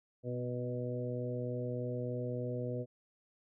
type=harmonic tone with a mistuned harmonic; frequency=123.2 Hz; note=B2; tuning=4 cents flat; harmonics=1 / 2 / 3 / 4 / 5; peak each=-38 / -42 / -44 / -40 / -45 dBFS; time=0.23-2.86 s; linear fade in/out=50 ms; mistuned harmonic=2; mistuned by=+23 cents; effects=none